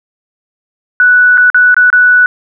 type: tone with dropouts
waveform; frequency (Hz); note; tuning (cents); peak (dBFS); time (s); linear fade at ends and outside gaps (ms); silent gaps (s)
sine; 1480; F#6; 0; -3; 1-2.26; 1; 1.374-1.379 / 1.501-1.545 / 1.744-1.766 / 1.902-1.928
effects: none